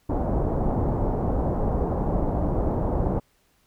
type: low-pass noise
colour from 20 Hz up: pink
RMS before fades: -24 dBFS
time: 0.09-3.2 s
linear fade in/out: 10 ms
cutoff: 820 Hz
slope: 24 dB/octave
effects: pink hiss -65 dBFS RMS until 3.66 s